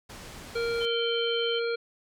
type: low-pass noise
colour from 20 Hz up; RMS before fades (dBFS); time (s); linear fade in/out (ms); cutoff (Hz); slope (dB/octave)
pink; -44; 0.09-0.86; 10; 9100; 12
type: harmonic tone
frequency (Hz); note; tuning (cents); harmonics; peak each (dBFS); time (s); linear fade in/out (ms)
466.2; A#4; 0; 1 / 3 / 5 / 7 / 9; -27 / -35 / -39 / -45 / -40; 0.55-1.76; 10
type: tone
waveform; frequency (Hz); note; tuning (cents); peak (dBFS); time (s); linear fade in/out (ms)
sine; 3094; G7; -23; -30; 0.8-1.6; 20
effects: none